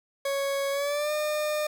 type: tone with pitch glide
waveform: 40% pulse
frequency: 554.4 to 604.6 Hz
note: C#5 to D#5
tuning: 0 to -50 cents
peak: -25 dBFS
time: 0.25-1.67 s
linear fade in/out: 5 ms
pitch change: +150 cents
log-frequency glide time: 0.71-1.12 s
effects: 9-bit